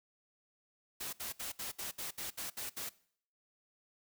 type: noise bursts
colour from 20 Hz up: white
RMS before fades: -41 dBFS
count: 10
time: 1-2.894 s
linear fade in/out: 10 ms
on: 130 ms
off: 66 ms
effects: noise-tail reverb RT60 0.6 s tail -21 dB re dry